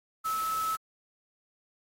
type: tone in noise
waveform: sine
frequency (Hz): 1301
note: E6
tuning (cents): -23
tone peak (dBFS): -28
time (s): 0.24-0.77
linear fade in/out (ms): 20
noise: white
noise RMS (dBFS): -41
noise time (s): 0.24-0.77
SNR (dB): +10
effects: AAC 48 kbps